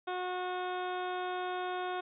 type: harmonic tone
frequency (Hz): 363.9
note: F#4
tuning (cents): -29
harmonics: 1 / 2 / 3 / 4 / 5 / 6 / 7 / 8 / 9 / 10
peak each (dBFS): -38 / -37 / -42 / -43 / -53 / -54 / -52 / -61 / -52 / -52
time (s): 0.07-2.01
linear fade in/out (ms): 10
effects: none